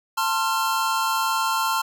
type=tone cluster; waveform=square; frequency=892 / 1054 / 1374 Hz; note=A5 / C6 / F6; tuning=+23 / +12 / -29 cents; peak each=-26 dBFS; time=0.17-1.82 s; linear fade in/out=10 ms; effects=none